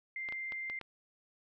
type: tone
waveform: sine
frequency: 2093 Hz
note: C7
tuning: in tune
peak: -37 dBFS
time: 0.16-0.79 s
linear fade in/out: 2 ms
type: clicks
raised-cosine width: 0.3 ms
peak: -29 dBFS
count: 5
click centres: 0.288 / 0.324 / 0.522 / 0.699 / 0.813 s
effects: none